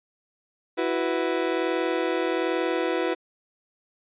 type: chord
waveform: 35% pulse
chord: E suspended second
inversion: none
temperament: just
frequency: 329.6 / 370.8 / 494.4 Hz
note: E4 / F#4 / B4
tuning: 0 / +4 / +2 cents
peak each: -26 dBFS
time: 0.77-3.15 s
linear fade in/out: 20 ms
effects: resampled to 8000 Hz